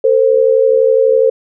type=tone pair together; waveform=sine; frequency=451.3 / 523.3 Hz; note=A4 / C5; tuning=+44 / 0 cents; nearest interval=minor third; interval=256 cents; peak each=-10 dBFS; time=0.04-1.3 s; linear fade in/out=5 ms; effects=none